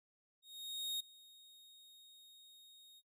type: tone with ADSR envelope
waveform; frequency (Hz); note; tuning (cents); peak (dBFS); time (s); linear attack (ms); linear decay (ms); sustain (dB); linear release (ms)
40% pulse; 3729; A#7; 0; -35; 0.42-3.02; 580; 8; -22; 39
effects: noise-tail reverb RT60 0.1 s tail -24 dB re dry